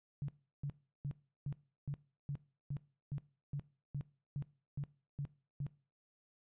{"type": "tone bursts", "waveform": "sine", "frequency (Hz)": 142.1, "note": "C#3", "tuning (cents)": 43, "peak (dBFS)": -36, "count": 14, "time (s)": [0.22, 5.666], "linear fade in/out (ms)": 0, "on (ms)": 64, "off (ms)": 350, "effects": ["noise-tail reverb RT60 0.4 s tail -20 dB re dry", "resampled to 8000 Hz"]}